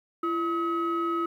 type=tone pair together; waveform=sine; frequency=337.8 / 1277.2 Hz; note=E4 / D#6; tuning=+42 / +45 cents; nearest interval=octave + major seventh; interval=2303 cents; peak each=-26 dBFS; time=0.23-1.26 s; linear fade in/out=5 ms; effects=tanh soft clip ceiling -21 dBFS + 10-bit